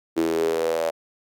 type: tone with high-pass filter sweep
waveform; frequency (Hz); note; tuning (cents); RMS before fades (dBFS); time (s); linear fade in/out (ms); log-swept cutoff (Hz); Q
sawtooth; 81.8; E2; -13; -23; 0.16-0.91; 20; 330 to 590; 7.9
effects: none